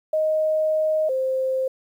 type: tone pair in turn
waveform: sine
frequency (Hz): 624 / 523.6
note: D#5 / C5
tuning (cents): +5 / +1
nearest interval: minor third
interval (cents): 304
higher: first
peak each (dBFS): -18 / -20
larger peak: first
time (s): 0.13-1.09 / 1.09-1.68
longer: first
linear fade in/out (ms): 5
effects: 9-bit